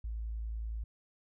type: tone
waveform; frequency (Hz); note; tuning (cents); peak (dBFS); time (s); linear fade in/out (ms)
sine; 55.3; A1; +9; -35; 0.04-0.84; 5
effects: none